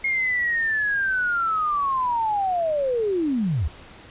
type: linear sweep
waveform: sine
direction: down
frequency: 2157 to 62.1 Hz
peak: -20 dBFS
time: 0.04-3.68 s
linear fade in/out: 5 ms
effects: pink hiss -45 dBFS RMS until 4.1 s + resampled to 8000 Hz